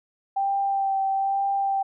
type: tone with vibrato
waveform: sine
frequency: 784 Hz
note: G5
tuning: in tune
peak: -21 dBFS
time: 0.36-1.83 s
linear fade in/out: 10 ms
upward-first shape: sine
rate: 1.1 Hz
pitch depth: 17 cents each way
effects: none